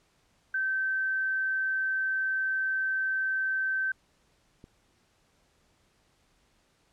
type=tone; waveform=sine; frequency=1547 Hz; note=G6; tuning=23 cents flat; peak=-26 dBFS; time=0.54-3.92 s; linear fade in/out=5 ms
type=click; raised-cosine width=3 ms; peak=-35 dBFS; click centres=4.641 s
effects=pink hiss -68 dBFS RMS until 6.92 s + low-pass 9000 Hz 12 dB/octave